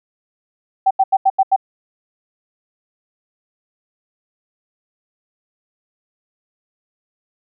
sine tone bursts, 771 Hz, G5, 29 cents flat, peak -9 dBFS, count 6, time 0.86-1.563 s, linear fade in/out 10 ms, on 48 ms, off 83 ms, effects none

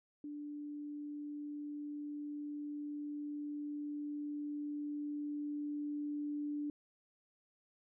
sine tone with level ramp, 293.7 Hz, D4, in tune, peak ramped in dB -42 to -36 dBFS, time 0.24-6.7 s, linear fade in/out 2 ms, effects none

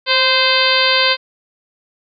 harmonic tone with a mistuned harmonic, 518 Hz, C5, 17 cents flat, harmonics 1 / 2 / 3 / 4 / 5 / 6 / 7 / 8 / 9, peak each -20 / -20 / -20 / -20 / -20 / -20 / -20 / -20 / -20 dBFS, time 0.06-1.17 s, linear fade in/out 50 ms, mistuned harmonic 1, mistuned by +30 cents, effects none

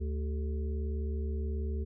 harmonic tone with a mistuned harmonic, 73.42 Hz, D2, in tune, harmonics 1 / 3 / 5 / 6, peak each -31 / -43 / -43 / -47 dBFS, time 0-1.85 s, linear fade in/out 20 ms, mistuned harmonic 5, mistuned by +68 cents, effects none

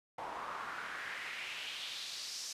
pink noise with band-pass filter sweep, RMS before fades -43 dBFS, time 0.18-2.53 s, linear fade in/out 5 ms, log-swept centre 850 to 5900 Hz, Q 2.6, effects resampled to 32000 Hz

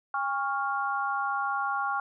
sine chord, Db major, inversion second, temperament equal with one note detuned, 809.8 / 1108.7 / 1396.9 Hz, Ab5 / Db6 / F6, -44 / 0 / 0 cents, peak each -31 dBFS, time 0.14-2 s, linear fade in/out 2 ms, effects none

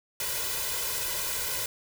white noise with comb filter, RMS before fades -31 dBFS, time 0.2-1.66 s, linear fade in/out 2 ms, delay 2 ms, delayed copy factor +0.95, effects none

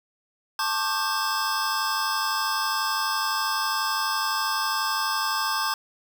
square tone cluster, 884 / 1093 / 1185 / 1572 / 5130 Hz, A5 / C#6 / D6 / G6 / E8, +8 / -25 / +15 / +4 / -48 cents, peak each -31 dBFS, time 0.59-5.74 s, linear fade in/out 2 ms, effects none

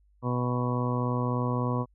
harmonic tone, 123.47 Hz, B2, in tune, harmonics 1 / 2 / 3 / 4 / 5 / 6 / 7 / 8 / 9, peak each -28 / -31 / -38 / -35 / -40 / -44 / -45 / -35 / -37 dBFS, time 0.22-1.86 s, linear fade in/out 50 ms, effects added 50 Hz sine -60 dBFS peak until 1.94 s

